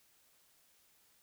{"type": "silence", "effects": ["white hiss -69 dBFS RMS until 1.22 s"]}